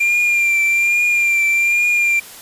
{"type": "tone with vibrato", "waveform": "triangle", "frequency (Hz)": 2384, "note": "D7", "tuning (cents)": 25, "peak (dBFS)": -11, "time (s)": [0, 2.2], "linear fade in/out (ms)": 10, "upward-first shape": "triangle", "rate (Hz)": 1.2, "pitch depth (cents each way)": 35, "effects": ["white hiss -37 dBFS RMS until 2.41 s", "resampled to 32000 Hz"]}